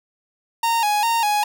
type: tone with vibrato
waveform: 45% pulse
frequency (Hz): 877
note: A5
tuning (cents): -6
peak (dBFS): -17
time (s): 0.63-1.44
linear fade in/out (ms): 5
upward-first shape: square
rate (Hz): 2.5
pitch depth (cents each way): 88
effects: none